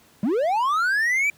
triangle linear sweep, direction up, 182.1 to 2362 Hz, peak -17 dBFS, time 0.23-1.3 s, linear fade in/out 2 ms, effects pink hiss -55 dBFS RMS until 1.37 s + high-pass 100 Hz 12 dB/octave

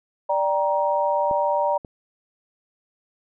sine chord, G minor, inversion second, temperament just, 588 / 784 / 940.8 Hz, D5 / G5 / Bb5, +2 / 0 / +16 cents, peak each -22 / -27 / -22 dBFS, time 0.29-1.78 s, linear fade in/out 10 ms
clicks, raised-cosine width 2 ms, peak -21 / -24 dBFS, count 2, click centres 1.312 / 1.848 s
effects none

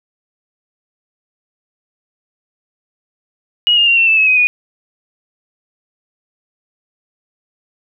sine tone with pitch steps, 2894 / 2828 / 2763 / 2700 / 2639 / 2578 / 2519 / 2462 Hz, F#7 / F7 / F7 / E7 / E7 / E7 / D#7 / D#7, -39 / +21 / -19 / +41 / +1 / -39 / +21 / -19 cents, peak -8 dBFS, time 3.67-4.47 s, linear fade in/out 0 ms, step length 100 ms, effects none

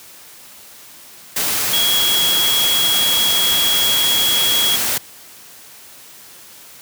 sine tone in noise, 3322 Hz, G#7, in tune, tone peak -15 dBFS, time 1.73-4.76 s, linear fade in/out 5 ms, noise white, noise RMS -19 dBFS, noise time 1.36-4.98 s, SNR +1 dB, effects white hiss -41 dBFS RMS until 6.81 s + high-pass 80 Hz 12 dB/octave

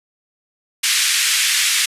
pink band-pass noise, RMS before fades -17 dBFS, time 0.83-1.86 s, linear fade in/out 10 ms, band 1900 to 11000 Hz, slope 24 dB/octave, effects resampled to 32000 Hz

